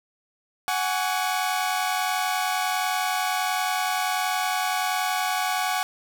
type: chord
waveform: sawtooth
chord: F# suspended second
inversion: none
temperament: equal with one note detuned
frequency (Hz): 740 / 830.6 / 1130.7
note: F#5 / G#5 / C#6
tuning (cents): 0 / 0 / +34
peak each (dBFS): -22 / -25 / -26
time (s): 0.68-5.83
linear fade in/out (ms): 0
effects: none